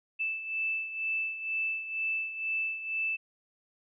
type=beating tone pair; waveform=sine; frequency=2637 / 2639.1 Hz; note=E7 / E7; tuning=0 / +1 cents; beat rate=2.1 Hz; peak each=-31 / -37 dBFS; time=0.19-3.17 s; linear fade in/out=20 ms; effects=none